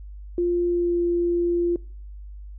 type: tone with pitch glide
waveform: sine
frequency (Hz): 349.2 to 346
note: F4 to F4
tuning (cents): 0 to -16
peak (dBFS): -19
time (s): 0.38-1.76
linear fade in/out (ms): 2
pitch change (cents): -16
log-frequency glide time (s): 0.67-1
effects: noise-tail reverb RT60 0.5 s tail -24 dB re dry + added 50 Hz sine -36 dBFS peak until 2.58 s